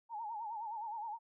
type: tone with vibrato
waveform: sine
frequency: 880 Hz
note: A5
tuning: in tune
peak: -39 dBFS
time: 0.09-1.19 s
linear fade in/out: 50 ms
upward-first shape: sine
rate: 9.6 Hz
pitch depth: 110 cents each way
effects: none